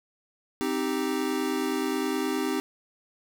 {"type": "chord", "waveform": "square", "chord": "C minor", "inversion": "none", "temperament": "equal", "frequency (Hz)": [261.6, 311.1, 392], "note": ["C4", "Eb4", "G4"], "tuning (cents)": [0, 0, 0], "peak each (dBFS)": -31, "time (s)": [0.61, 2.6], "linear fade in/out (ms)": 0, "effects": []}